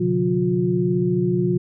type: tone cluster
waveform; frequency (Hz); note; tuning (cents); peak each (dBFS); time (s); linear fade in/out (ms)
sine; 125.8 / 144.4 / 179.5 / 357; B2 / D3 / F3 / F4; +32 / -29 / +48 / +38; -25 / -26 / -21 / -21; 0-1.58; 10
effects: none